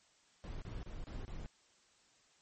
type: noise bursts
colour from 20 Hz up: brown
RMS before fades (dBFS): -44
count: 5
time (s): 0.44-1.46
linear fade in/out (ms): 0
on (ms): 180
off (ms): 30
effects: white hiss -69 dBFS RMS until 2.41 s + MP3 32 kbps